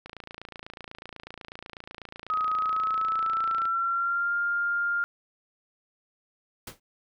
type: click train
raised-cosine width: 0.3 ms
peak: -24 dBFS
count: 102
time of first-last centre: 0.06-3.654 s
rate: 28.1 Hz
type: tone with pitch glide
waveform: sine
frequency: 1264 to 1402.5 Hz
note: D#6 to F6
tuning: +27 to +7 cents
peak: -24 dBFS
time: 2.3-5.04 s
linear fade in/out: 0 ms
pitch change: +180 cents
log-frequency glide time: 2.55-4.34 s
type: noise with exponential decay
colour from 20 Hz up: pink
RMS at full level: -34 dBFS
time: 6.67-6.8 s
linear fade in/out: 5 ms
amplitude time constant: 27 ms
effects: none